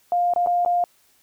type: tone with dropouts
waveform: sine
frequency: 704 Hz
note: F5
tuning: 14 cents sharp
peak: -17 dBFS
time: 0.12-0.84 s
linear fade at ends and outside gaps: 1 ms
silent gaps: 0.337-0.361 / 0.462-0.471 / 0.65-0.66 s
effects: white hiss -60 dBFS RMS until 1.22 s